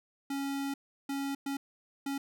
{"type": "tone bursts at uneven times", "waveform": "square", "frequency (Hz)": 277, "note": "C#4", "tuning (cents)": -1, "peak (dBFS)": -33, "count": 4, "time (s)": [[0.3, 0.74], [1.09, 1.35], [1.46, 1.57], [2.06, 2.18]], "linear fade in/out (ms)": 5, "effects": []}